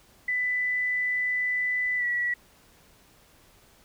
sine tone with pitch glide, 1993 to 1939.6 Hz, B6 to B6, +15 to -32 cents, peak -24 dBFS, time 0.28-2.34 s, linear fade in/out 5 ms, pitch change -47 cents, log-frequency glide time 1.97-2.05 s, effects pink hiss -58 dBFS RMS until 3.84 s

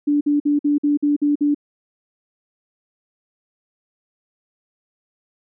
sine tone bursts, 291.6 Hz, D4, 12 cents flat, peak -14 dBFS, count 8, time 0.07-1.547 s, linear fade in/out 10 ms, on 140 ms, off 51 ms, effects none

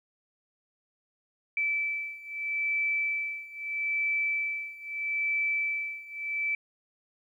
sine beating tone pair, 2317 / 2317.78 Hz, D7 / D7, -24 / -23 cents, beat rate 0.78 Hz, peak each -32 / -30 dBFS, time 1.57-6.55 s, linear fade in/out 2 ms, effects 11-bit

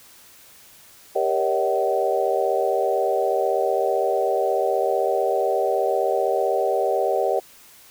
sine tone cluster, 395.3 / 470.5 / 559 / 635 / 757 Hz, G4 / A#4 / C#5 / D#5 / F#5, +15 / +16 / +14 / +35 / +39 cents, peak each -25 dBFS, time 1.15-7.4 s, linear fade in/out 10 ms, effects white hiss -49 dBFS RMS until 7.9 s

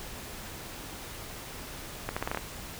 accelerating click train, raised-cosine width 0.5 ms, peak -15 dBFS, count 7, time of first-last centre 2.09-2.373 s, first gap 75 ms, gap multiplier 0.81, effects pink hiss -42 dBFS RMS until 2.79 s

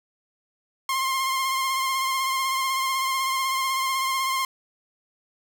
sawtooth tone with vibrato, 1061 Hz, C6, 24 cents sharp, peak -19 dBFS, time 0.89-4.45 s, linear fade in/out 2 ms, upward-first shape sine, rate 16 Hz, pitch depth 28 cents each way, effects none

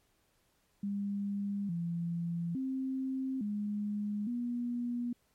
sine tone with pitch steps, 201.1 / 170 / 263.7 / 207.2 / 241.1 Hz, G3 / F3 / C4 / G#3 / B3, +44 / -46 / +14 / -4 / -41 cents, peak -32 dBFS, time 0.83-5.13 s, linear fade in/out 5 ms, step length 860 ms, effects pink hiss -73 dBFS RMS until 5.34 s + MP3 64 kbps

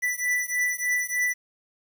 square beating tone pair, 1975.5 / 1978.8 Hz, B6 / B6, 0 / +3 cents, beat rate 3.3 Hz, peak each -27 / -28 dBFS, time 0.02-1.34 s, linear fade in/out 20 ms, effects 9-bit

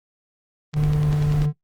triangle tone with pitch glide, 150 to 148.28 Hz, D3 to D3, +37 to +17 cents, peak -15 dBFS, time 0.73-1.53 s, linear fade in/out 50 ms, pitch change -20 cents, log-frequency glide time 0.85-1.22 s
click train, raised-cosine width 0.2 ms, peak -18 dBFS, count 8, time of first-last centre 0.74-1.42 s, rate 10.3 Hz
brown noise, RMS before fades -28 dBFS, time 0.76-1.46 s, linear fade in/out 5 ms
effects noise-tail reverb RT60 0.1 s tail -19 dB re dry + Opus 32 kbps

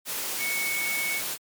sine tone in noise, 2217 Hz, C#7, in tune, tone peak -27 dBFS, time 0.38-1.22 s, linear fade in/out 50 ms, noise white, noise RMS -31 dBFS, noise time 0.05-1.38 s, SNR +1 dB, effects high-pass 150 Hz 12 dB/octave + MP3 96 kbps

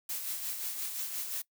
blue noise with tremolo, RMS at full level -35 dBFS, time 0.09-1.42 s, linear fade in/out 5 ms, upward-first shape sine, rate 5.7 Hz, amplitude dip 45%, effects noise-tail reverb RT60 0.1 s tail -21 dB re dry

